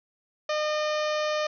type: harmonic tone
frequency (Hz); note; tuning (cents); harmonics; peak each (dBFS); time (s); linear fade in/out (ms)
608; D#5; -40; 1 / 2 / 3 / 4 / 5 / 6 / 7 / 8 / 9 / 10; -26 / -32 / -36 / -38 / -40 / -42 / -43 / -44 / -45 / -46; 0.49-1.47; 5
effects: none